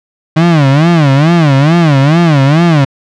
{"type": "tone with vibrato", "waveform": "35% pulse", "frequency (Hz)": 152.6, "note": "D#3", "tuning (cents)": -33, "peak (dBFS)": -3, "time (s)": [0.36, 2.85], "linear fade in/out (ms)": 10, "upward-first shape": "sine", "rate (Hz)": 2.3, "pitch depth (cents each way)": 220, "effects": ["low-pass 4000 Hz 12 dB/octave"]}